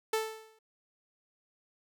sawtooth tone with exponential decay, 440 Hz, A4, in tune, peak -22 dBFS, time 0.13-0.59 s, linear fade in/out 5 ms, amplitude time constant 100 ms, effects none

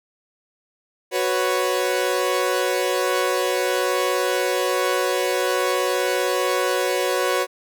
sawtooth chord, F# suspended fourth, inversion none, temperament equal, 370 / 493.9 / 554.4 Hz, F#4 / B4 / C#5, 0 / 0 / 0 cents, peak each -20 dBFS, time 1.11-7.47 s, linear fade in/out 50 ms, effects none

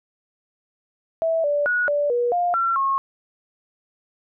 sine tone with pitch steps, 654 / 582 / 1459 / 582 / 482.3 / 705 / 1358 / 1087 Hz, E5 / D5 / F#6 / D5 / B4 / F5 / F6 / C#6, -14 / -16 / -25 / -16 / -41 / +16 / -49 / -34 cents, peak -18 dBFS, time 1.22-2.98 s, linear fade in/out 0 ms, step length 220 ms, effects none

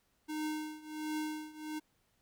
square tone with tremolo, 307.5 Hz, D#4, 20 cents flat, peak -34 dBFS, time 0.28-1.8 s, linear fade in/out 20 ms, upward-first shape triangle, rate 1.4 Hz, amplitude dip 90%, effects pink hiss -75 dBFS RMS until 2.21 s

